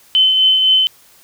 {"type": "tone with tremolo", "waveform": "sine", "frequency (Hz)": 3056, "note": "G7", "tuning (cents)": -45, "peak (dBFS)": -7, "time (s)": [0.15, 0.87], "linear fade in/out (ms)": 0, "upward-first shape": "triangle", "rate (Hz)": 3.9, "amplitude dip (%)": 40, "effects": ["white hiss -48 dBFS RMS until 1.23 s"]}